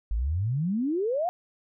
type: exponential sweep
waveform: sine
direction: up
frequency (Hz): 49 to 743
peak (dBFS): -24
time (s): 0.11-1.29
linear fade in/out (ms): 0
effects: none